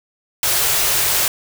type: band-stop noise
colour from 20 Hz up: white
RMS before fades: -17 dBFS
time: 0.43-1.28 s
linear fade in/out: 2 ms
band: 170 to 340 Hz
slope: 48 dB/octave
effects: none